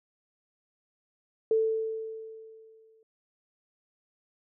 sine tone with exponential decay, 443.2 Hz, A4, 13 cents sharp, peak -20 dBFS, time 1.51-3.03 s, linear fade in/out 2 ms, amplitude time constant 330 ms, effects none

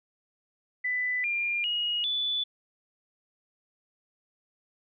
sine tone with pitch steps, 1994 / 2399 / 2886 / 3472 Hz, B6 / D7 / F#7 / A7, +16 / +36 / -44 / -24 cents, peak -26 dBFS, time 0.84-2.44 s, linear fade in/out 10 ms, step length 400 ms, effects none

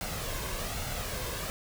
pink noise with flanger, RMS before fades -35 dBFS, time 0.01-1.5 s, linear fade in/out 0 ms, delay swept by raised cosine 1.4 to 1.93 ms, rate 1.2 Hz, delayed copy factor +0.5, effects none

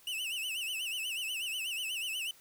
45% pulse tone with vibrato, 2794 Hz, F7, in tune, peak -34 dBFS, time 0.07-2.31 s, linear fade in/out 2 ms, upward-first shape sine, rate 8.2 Hz, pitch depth 150 cents each way, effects white hiss -60 dBFS RMS until 2.4 s

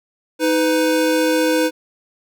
square tone pair together, 315 / 500 Hz, D#4 / B4, +21 / +21 cents, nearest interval minor sixth, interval 800 cents, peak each -18 dBFS, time 0.39-1.71 s, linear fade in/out 50 ms, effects none

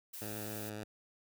blue noise, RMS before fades -46 dBFS, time 0.13-0.7 s, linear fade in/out 10 ms
10% pulse tone with vibrato, 106.3 Hz, G#2, 41 cents sharp, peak -33 dBFS, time 0.21-0.84 s, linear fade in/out 10 ms, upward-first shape triangle, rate 7 Hz, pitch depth 14 cents each way
effects none

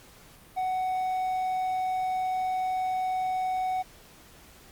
triangle tone, 745 Hz, F#5, 12 cents sharp, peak -24 dBFS, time 0.56-3.83 s, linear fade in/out 20 ms, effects pink hiss -53 dBFS RMS until 4.71 s + Opus 48 kbps

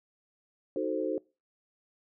sine chord, D# diminished seventh, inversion none, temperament equal, 311.1 / 370 / 440 / 523.3 Hz, D#4 / F#4 / A4 / C5, 0 / 0 / 0 / 0 cents, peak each -34 dBFS, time 0.76-1.18 s, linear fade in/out 2 ms, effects noise-tail reverb RT60 0.3 s tail -24 dB re dry

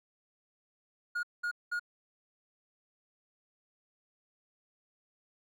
triangle tone bursts, 1434 Hz, F6, 45 cents sharp, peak -29 dBFS, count 3, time 1.15-1.796 s, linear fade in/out 10 ms, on 82 ms, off 200 ms, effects none

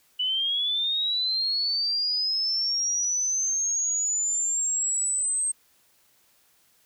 sine linear sweep, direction up, 2960 to 8372 Hz, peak -23 dBFS, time 0.19-5.52 s, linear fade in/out 10 ms, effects white hiss -63 dBFS RMS until 6.85 s

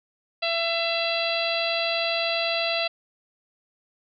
harmonic tone, 671 Hz, E5, 31 cents sharp, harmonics 1 / 2 / 3 / 4 / 5 / 6 / 7, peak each -27 / -35 / -35 / -28 / -32 / -31 / -34 dBFS, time 0.42-2.88 s, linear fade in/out 10 ms, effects none

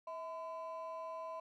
triangle ring-modulated tone, 830.6 Hz, G#5, in tune, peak -36 dBFS, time 0.07-1.4 s, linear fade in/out 5 ms, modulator 184 Hz, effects tanh soft clip ceiling -35 dBFS

